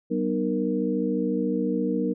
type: tone cluster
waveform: sine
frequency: 190.6 / 244.8 / 304.4 / 468.2 Hz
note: G3 / B3 / D#4 / A#4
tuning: -48 / -15 / -38 / +8 cents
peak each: -28 dBFS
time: 0.1-2.14 s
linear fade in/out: 20 ms
effects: none